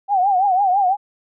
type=tone with vibrato; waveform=sine; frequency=768 Hz; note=G5; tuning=36 cents flat; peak=-13 dBFS; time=0.08-0.97 s; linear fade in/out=50 ms; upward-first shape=triangle; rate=6 Hz; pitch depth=140 cents each way; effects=none